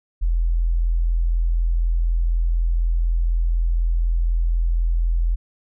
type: tone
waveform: sine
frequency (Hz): 42.03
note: E1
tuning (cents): +34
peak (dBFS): -16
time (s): 0.21-5.36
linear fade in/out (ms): 20
effects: none